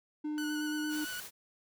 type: tone with pitch glide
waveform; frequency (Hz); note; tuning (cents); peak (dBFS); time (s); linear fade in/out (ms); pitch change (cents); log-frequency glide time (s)
triangle; 301.8 to 303.9; D4 to D#4; +47 to -41; -31; 0.24-1.05; 10; +12; 0.47-0.8
type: tone with vibrato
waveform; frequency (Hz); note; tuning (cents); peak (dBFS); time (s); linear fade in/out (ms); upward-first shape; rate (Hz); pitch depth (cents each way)
sawtooth; 1480; F#6; 0; -35; 0.38-1.2; 0; square; 8.7; 18
type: noise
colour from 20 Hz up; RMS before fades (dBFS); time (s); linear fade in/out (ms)
white; -45; 0.89-1.31; 50
effects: none